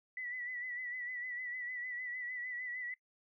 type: tone with vibrato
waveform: sine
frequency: 1975.5 Hz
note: B6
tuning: in tune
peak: -39 dBFS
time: 0.17-2.94 s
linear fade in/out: 2 ms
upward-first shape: sine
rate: 6.6 Hz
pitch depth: 47 cents each way
effects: noise-tail reverb RT60 0.1 s tail -20 dB re dry